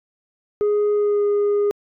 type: tone with pitch glide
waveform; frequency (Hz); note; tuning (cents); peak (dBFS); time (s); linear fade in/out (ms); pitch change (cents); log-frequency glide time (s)
sine; 415.7 to 410.2; G#4 to G#4; +2 to -21; -13; 0.61-1.71; 0; -23; 0.93-1.24
effects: tanh soft clip ceiling -15 dBFS